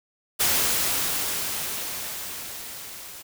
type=noise with level ramp; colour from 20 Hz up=white; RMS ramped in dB=-21 to -41 dBFS; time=0.39-3.23 s; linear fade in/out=20 ms; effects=none